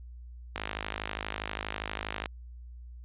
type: click train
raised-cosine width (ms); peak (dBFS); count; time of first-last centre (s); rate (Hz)
0.3; -16; 90; 0.56-2.258; 52.4
effects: added 60 Hz sine -43 dBFS peak until 3.04 s + resampled to 8000 Hz